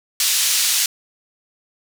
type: band-pass noise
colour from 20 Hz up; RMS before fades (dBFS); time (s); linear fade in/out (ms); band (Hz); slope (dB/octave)
pink; -18; 0.2-0.86; 2; 3800 to 12000; 12
effects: none